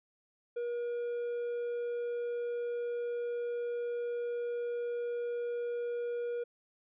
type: tone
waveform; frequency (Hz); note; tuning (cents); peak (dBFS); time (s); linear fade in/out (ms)
triangle; 478; A#4; +43; -31; 0.56-6.44; 10
effects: resampled to 8000 Hz